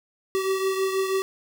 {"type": "beating tone pair", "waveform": "square", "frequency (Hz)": [382.4, 388.6], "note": ["G4", "G4"], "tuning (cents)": [-43, -15], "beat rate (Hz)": 6.2, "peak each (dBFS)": [-24, -31], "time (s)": [0.35, 1.22], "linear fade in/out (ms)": 0, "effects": []}